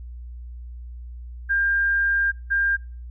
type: tone pair in turn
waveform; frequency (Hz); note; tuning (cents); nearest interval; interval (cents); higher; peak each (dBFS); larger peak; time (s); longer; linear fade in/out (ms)
sine; 1600 / 1600; G6 / G6; +35 / +35; unison; 0; neither; -18; neither; 1.49-2.32 / 2.5-2.77; first; 20
effects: noise-tail reverb RT60 0.4 s tail -25 dB re dry + added 60 Hz sine -34 dBFS peak until 3.1 s